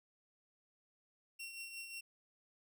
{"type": "tone with tremolo", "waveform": "sawtooth", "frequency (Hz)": 2730, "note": "F7", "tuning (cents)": -40, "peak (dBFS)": -40, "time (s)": [1.39, 2.01], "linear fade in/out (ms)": 10, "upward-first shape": "triangle", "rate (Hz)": 5.6, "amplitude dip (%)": 55, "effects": []}